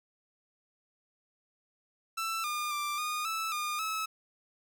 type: tone with pitch steps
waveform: sawtooth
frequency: 1330 / 1209 / 1181 / 1225 / 1313 / 1214 / 1297 Hz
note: E6 / D6 / D6 / D#6 / E6 / D#6 / E6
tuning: +15 / +50 / +9 / -27 / -7 / -43 / -28 cents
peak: -28 dBFS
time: 2.17-4.06 s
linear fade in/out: 10 ms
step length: 270 ms
effects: none